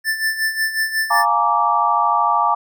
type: tone with tremolo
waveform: square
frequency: 1766 Hz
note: A6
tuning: 6 cents sharp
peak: -16 dBFS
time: 0.04-1.26 s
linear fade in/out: 50 ms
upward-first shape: sine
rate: 5.5 Hz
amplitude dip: 70%
type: chord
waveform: sine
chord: Bb dominant seventh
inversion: second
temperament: just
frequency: 699.2 / 839.1 / 932.3 / 1165.4 Hz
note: F5 / Ab5 / Bb5 / D6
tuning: +2 / +18 / 0 / -14 cents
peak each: -22 / -20 / -19 / -17 dBFS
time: 1.1-2.55 s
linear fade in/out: 10 ms
effects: none